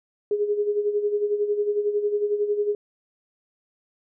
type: tone with tremolo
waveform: sine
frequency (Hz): 414.2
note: G#4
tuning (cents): -5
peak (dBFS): -18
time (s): 0.31-2.75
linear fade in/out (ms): 2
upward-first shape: sine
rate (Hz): 11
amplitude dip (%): 65
effects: none